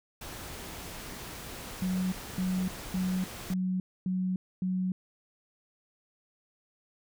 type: noise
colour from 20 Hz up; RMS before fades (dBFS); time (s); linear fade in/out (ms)
pink; -42; 0.21-3.54; 5
type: tone bursts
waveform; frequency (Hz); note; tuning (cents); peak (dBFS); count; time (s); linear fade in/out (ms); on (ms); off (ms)
sine; 185; F#3; 0; -27; 6; 1.82-4.92; 2; 300; 260
effects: none